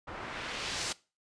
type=noise with low-pass filter sweep; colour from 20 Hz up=white; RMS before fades=-38 dBFS; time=0.07-0.93 s; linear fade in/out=10 ms; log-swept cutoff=1100 to 7600 Hz; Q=0.92; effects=noise-tail reverb RT60 0.3 s tail -20 dB re dry + resampled to 22050 Hz